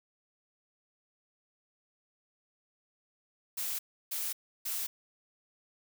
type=noise bursts; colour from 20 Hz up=blue; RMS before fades=-35 dBFS; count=3; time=3.57-4.87 s; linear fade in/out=10 ms; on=220 ms; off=320 ms; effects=none